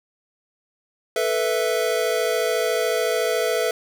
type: chord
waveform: square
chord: A suspended second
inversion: none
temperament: equal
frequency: 440 / 493.9 / 659.3 Hz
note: A4 / B4 / E5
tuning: 0 / 0 / 0 cents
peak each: -25 dBFS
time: 1.16-3.71 s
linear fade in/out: 2 ms
effects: none